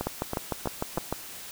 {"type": "two click trains", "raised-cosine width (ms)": 1, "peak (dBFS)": [-15, -13], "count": [4, 8], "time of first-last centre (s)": [[0.01, 0.981], [0.07, 1.126]], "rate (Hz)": [3.09, 6.63], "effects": ["white hiss -42 dBFS RMS until 1.51 s"]}